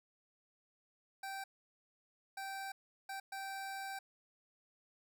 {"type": "tone bursts at uneven times", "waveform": "25% pulse", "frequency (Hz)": 779, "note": "G5", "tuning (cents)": -11, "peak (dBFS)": -38, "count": 4, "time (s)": [[1.23, 1.44], [2.37, 2.72], [3.09, 3.2], [3.32, 3.99]], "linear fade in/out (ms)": 5, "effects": []}